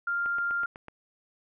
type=tone; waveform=sine; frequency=1396.9 Hz; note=F6; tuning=in tune; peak=-26 dBFS; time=0.07-0.66 s; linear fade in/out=5 ms
type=click train; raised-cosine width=0.5 ms; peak=-27 dBFS; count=6; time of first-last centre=0.26-0.883 s; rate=8.02 Hz
effects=none